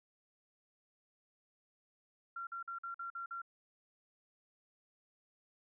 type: tone bursts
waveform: sine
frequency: 1373 Hz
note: F6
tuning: 30 cents flat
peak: -40 dBFS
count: 7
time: 2.36-3.418 s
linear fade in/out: 5 ms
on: 110 ms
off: 48 ms
effects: none